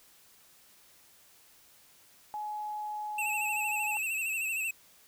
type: tone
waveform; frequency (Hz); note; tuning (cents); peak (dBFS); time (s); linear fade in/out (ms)
sine; 844; G#5; +28; -34; 2.34-3.97; 0
type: tone with vibrato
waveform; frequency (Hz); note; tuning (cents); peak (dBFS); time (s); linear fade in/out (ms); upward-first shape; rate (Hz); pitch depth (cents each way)
square; 2637; E7; 0; -31; 3.18-4.71; 5; sine; 13; 66
effects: white hiss -60 dBFS RMS until 5.07 s